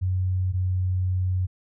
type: tone pair in turn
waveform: sine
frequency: 92.5 / 92.13 Hz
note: F#2 / F#2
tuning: 0 / -7 cents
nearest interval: unison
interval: 7 cents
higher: first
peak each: -21 dBFS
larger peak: neither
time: 0.01-0.53 / 0.53-1.47 s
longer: second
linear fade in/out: 20 ms
effects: none